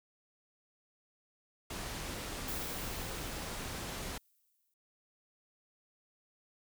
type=low-pass noise; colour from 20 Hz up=pink; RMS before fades=-41 dBFS; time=1.7-4.18 s; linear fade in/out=5 ms; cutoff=12000 Hz; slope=12 dB/octave
type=noise with exponential decay; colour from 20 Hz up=violet; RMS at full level=-40 dBFS; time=2.48-4.74 s; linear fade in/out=2 ms; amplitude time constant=490 ms
effects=none